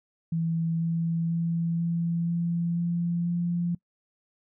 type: tone with pitch steps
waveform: sine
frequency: 164.81 / 166.15 / 167.5 / 168.86 / 170.23 / 171.61 / 173 Hz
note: E3 / E3 / E3 / E3 / F3 / F3 / F3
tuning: 0 / +14 / +28 / +42 / -44 / -30 / -16 cents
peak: -24 dBFS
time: 0.32-3.75 s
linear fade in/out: 5 ms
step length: 490 ms
effects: noise-tail reverb RT60 0.1 s tail -23 dB re dry